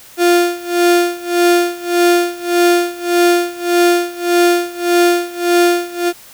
35% pulse tone with tremolo, 349.2 Hz, F4, in tune, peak -6 dBFS, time 0.17-6.13 s, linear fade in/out 50 ms, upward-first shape sine, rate 1.7 Hz, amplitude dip 90%, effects white hiss -40 dBFS RMS until 6.33 s

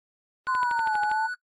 sine linear two-way sweep, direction down then up, 1055 to 830.6 to 894 Hz, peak -24 dBFS, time 0.47-1.28 s, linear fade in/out 20 ms, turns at 1 s
click train, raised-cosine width 0.3 ms, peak -23 dBFS, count 9, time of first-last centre 0.47-1.115 s, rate 12.4 Hz
triangle tone, 1480 Hz, F#6, in tune, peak -27 dBFS, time 0.47-1.34 s, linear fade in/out 2 ms
effects noise-tail reverb RT60 0.1 s tail -22 dB re dry + AAC 32 kbps

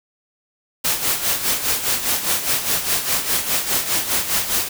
white noise with tremolo, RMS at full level -18 dBFS, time 0.84-4.69 s, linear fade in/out 10 ms, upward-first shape sine, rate 4.9 Hz, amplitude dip 65%, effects none

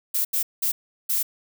violet noise bursts at uneven times, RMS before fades -23 dBFS, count 4, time 0.14-0.25 / 0.33-0.43 / 0.62-0.72 / 1.09-1.23 s, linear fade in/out 10 ms, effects none

